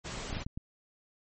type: noise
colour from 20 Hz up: pink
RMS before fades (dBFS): -39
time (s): 0.04-0.44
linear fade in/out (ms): 20
type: clicks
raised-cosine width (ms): 5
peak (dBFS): -25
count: 4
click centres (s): 0.328 / 0.369 / 0.465 / 0.575
effects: MP3 32 kbps